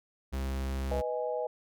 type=tone; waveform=45% pulse; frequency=66.7 Hz; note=C2; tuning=34 cents sharp; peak=-31 dBFS; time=0.32-1.02 s; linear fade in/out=20 ms
type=chord; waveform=sine; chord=G# minor; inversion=first; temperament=equal with one note detuned; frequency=493.9 / 624.4 / 830.6 Hz; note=B4 / D#5 / G#5; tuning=0 / +6 / 0 cents; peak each=-33 / -34 / -38 dBFS; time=0.91-1.47 s; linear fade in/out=5 ms
effects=none